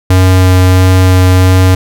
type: tone with vibrato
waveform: square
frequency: 92.5 Hz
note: F#2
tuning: in tune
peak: -4 dBFS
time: 0.1-1.75 s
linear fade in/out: 5 ms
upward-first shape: sine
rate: 1.5 Hz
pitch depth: 8 cents each way
effects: none